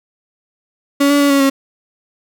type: tone with pitch steps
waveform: 35% pulse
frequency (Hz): 281.7 / 286.5 / 284 / 278.2 / 272.8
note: C#4 / D4 / C#4 / C#4 / C#4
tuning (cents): +28 / -43 / +42 / +6 / -28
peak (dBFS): -8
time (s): 1-1.5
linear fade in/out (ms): 10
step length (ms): 100
effects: none